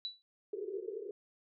sine tone with exponential decay, 3947 Hz, B7, 2 cents flat, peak -33 dBFS, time 0.05-0.22 s, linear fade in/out 0 ms, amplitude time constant 35 ms
pink band-pass noise, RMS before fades -41 dBFS, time 0.53-1.11 s, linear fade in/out 2 ms, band 370 to 450 Hz, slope 96 dB/octave
effects none

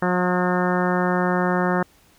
harmonic tone, 180 Hz, F#3, 47 cents flat, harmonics 1 / 2 / 3 / 4 / 5 / 6 / 7 / 8 / 9 / 10, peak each -22 / -25 / -27 / -28 / -29 / -30 / -30 / -31 / -32 / -32 dBFS, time 0.02-1.83 s, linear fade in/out 5 ms, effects pink hiss -56 dBFS RMS until 2.18 s

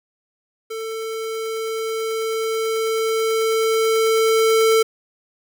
square tone with level ramp, 445.4 Hz, A4, 21 cents sharp, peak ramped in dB -27 to -13 dBFS, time 0.7-4.83 s, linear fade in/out 10 ms, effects none

